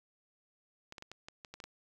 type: clicks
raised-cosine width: 0.2 ms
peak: -29 dBFS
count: 9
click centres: 0.924 / 0.982 / 1.024 / 1.116 / 1.285 / 1.448 / 1.54 / 1.602 / 1.64 s
effects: 10-bit